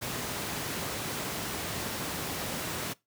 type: high-pass noise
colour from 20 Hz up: pink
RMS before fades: -35 dBFS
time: 0.01-2.94 s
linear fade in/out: 20 ms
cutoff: 110 Hz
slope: 12 dB/octave
effects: noise-tail reverb RT60 0.2 s tail -21 dB re dry